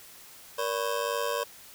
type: ring-modulated tone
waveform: 25% pulse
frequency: 523.3 Hz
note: C5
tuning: in tune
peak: -21 dBFS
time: 0.58-1.44 s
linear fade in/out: 10 ms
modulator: 51.5 Hz
effects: white hiss -50 dBFS RMS until 1.74 s